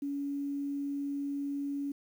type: tone with quantisation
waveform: sine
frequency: 282.2 Hz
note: C#4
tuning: 31 cents sharp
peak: -32 dBFS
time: 0.02-1.92 s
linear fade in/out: 5 ms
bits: 10
effects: none